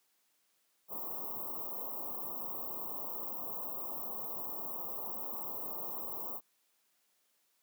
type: band-stop noise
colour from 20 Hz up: white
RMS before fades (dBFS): -40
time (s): 0.88-6.41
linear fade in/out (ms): 50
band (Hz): 1200 to 14000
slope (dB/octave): 96
effects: white hiss -75 dBFS RMS until 7.62 s + high-pass 200 Hz 12 dB/octave